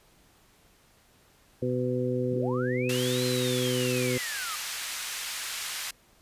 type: harmonic tone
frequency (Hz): 125.5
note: B2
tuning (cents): +28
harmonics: 1 / 2 / 3 / 4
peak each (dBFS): -31 / -31 / -31 / -31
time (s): 1.62-4.18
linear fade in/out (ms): 5
type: linear two-way sweep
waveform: sine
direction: up then down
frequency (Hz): 79.8 to 4168 to 1177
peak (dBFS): -35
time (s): 2.31-4.56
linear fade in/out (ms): 10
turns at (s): 3.25
type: band-pass noise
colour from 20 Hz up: pink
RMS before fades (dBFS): -35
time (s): 2.89-5.91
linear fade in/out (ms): 5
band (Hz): 1800 to 13000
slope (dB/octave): 12
effects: pink hiss -61 dBFS RMS until 6.21 s + resampled to 32000 Hz